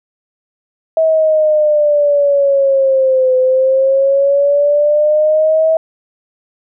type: exponential two-way sweep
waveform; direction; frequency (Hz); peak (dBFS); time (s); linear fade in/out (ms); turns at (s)
sine; down then up; 646 to 511 to 646; -8; 0.97-5.77; 2; 3.36
effects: none